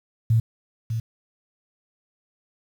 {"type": "tone with echo", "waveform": "sine", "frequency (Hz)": 113.4, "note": "A#2", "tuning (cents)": -47, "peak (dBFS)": -15, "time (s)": [0.3, 0.4], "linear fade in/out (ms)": 5, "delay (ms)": 600, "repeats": 1, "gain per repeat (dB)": -8, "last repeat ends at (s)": 1, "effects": ["8-bit"]}